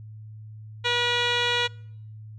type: tone with low-pass filter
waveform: 10% pulse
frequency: 482.3 Hz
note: B4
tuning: 41 cents flat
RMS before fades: -24 dBFS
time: 0.84-1.68 s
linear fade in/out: 20 ms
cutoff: 3900 Hz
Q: 3.9
effects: noise-tail reverb RT60 0.7 s tail -26 dB re dry + added 108 Hz sine -39 dBFS peak until 2.38 s